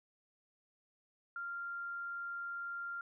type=tone; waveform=sine; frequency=1391 Hz; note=F6; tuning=7 cents flat; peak=-39 dBFS; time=1.36-3.01 s; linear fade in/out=2 ms; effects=none